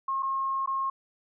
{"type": "tone with dropouts", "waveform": "sine", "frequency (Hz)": 1077, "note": "C6", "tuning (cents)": 50, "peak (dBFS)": -26, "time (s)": [0.08, 0.9], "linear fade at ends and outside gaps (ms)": 5, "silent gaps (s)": [[0.225, 0.229], [0.661, 0.674]], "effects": []}